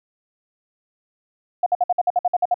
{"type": "tone bursts", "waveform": "sine", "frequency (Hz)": 716, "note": "F5", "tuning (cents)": 43, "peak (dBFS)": -14, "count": 11, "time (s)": [1.63, 2.543], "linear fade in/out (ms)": 5, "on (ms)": 33, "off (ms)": 55, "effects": []}